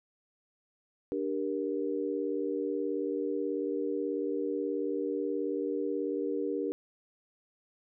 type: chord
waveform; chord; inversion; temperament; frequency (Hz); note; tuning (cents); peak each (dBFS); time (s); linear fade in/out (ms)
sine; G minor; second; just; 294 / 392 / 470.4; D4 / G4 / Bb4; +2 / 0 / +16; -34; 1.12-6.72; 0
effects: none